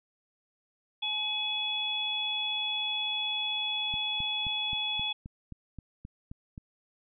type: harmonic tone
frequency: 849 Hz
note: G#5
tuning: 38 cents sharp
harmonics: 1 / 3 / 4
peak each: -40 / -36 / -30 dBFS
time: 1.02-5.13 s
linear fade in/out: 10 ms
type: click train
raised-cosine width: 5 ms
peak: -29 dBFS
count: 11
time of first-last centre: 3.94-6.579 s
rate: 3.79 Hz
effects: none